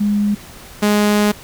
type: tone pair in turn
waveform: sine / sawtooth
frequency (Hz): 205.9 / 208.1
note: G#3 / G#3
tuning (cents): -15 / +4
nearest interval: unison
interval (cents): 19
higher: second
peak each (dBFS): -13 / -8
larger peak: second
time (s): 0-0.35 / 0.82-1.32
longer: second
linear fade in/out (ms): 10
effects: pink hiss -38 dBFS RMS until 1.43 s